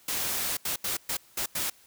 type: noise bursts at uneven times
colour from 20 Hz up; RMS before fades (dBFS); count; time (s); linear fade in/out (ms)
white; -30; 6; 0.08-0.57 / 0.65-0.76 / 0.84-0.97 / 1.09-1.17 / 1.37-1.46 / 1.55-1.7; 5
effects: white hiss -58 dBFS RMS until 1.86 s